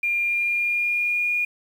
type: tone with pitch glide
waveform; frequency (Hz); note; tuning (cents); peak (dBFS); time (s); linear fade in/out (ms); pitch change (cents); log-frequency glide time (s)
sine; 2400 to 2434; D7 to D#7; +37 to -39; -20; 0.03-1.45; 5; +24; 0.27-1.29
effects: 8-bit